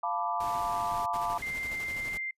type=chord; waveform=sine; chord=B half-diminished seventh; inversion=second; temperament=equal; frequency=698.5 / 880 / 987.8 / 1174.7 Hz; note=F5 / A5 / B5 / D6; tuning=0 / 0 / 0 / 0 cents; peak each=-34 dBFS; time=0.03-1.38 s; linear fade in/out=5 ms
type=noise; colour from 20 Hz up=pink; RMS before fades=-44 dBFS; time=0.4-1.06 s; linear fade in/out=5 ms
type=noise with tremolo; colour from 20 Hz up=pink; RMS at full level=-43 dBFS; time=1.13-2.18 s; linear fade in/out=10 ms; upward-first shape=square; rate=12 Hz; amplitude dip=40%
type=tone; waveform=sine; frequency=2093 Hz; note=C7; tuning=in tune; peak=-32 dBFS; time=1.42-2.31 s; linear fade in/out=5 ms
effects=noise-tail reverb RT60 0.1 s tail -26 dB re dry + resampled to 32000 Hz